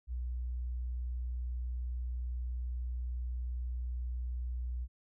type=tone; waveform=sine; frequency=61.2 Hz; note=B1; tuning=15 cents flat; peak=-34 dBFS; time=0.07-4.88 s; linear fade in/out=50 ms; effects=none